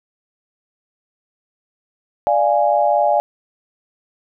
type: chord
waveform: sine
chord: D diminished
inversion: none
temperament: equal with one note detuned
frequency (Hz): 587.3 / 691.6 / 830.6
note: D5 / F5 / Ab5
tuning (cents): 0 / -17 / 0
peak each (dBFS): -17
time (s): 2.27-3.2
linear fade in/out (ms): 0
effects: none